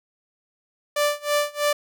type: tone with tremolo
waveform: sawtooth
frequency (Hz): 587.3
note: D5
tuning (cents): 0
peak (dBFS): -14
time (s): 0.96-1.73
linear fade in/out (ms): 5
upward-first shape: sine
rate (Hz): 3.1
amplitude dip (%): 95
effects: none